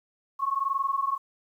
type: tone pair together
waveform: sine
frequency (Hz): 1083 / 1104.5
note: C#6 / C#6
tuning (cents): -41 / -7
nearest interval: unison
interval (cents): 34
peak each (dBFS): -28 / -27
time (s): 0.39-1.18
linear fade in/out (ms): 20
effects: 10-bit